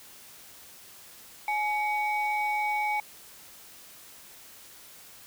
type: tone pair together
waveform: sine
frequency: 842 / 2248 Hz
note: G#5 / C#7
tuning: +24 / +24 cents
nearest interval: octave + perfect fourth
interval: 1700 cents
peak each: -26 / -29 dBFS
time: 1.48-3 s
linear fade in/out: 2 ms
effects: tanh soft clip ceiling -20 dBFS + white hiss -50 dBFS RMS until 5.26 s